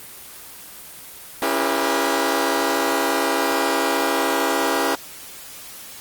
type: chord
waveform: 15% pulse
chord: C# diminished seventh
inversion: none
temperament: just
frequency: 277.2 / 332.6 / 399.1 / 479 Hz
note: C#4 / E4 / G4 / Bb4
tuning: 0 / +16 / +31 / +47 cents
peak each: -18 dBFS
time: 1.42-4.95 s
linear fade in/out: 2 ms
effects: white hiss -39 dBFS RMS until 6 s + Opus 24 kbps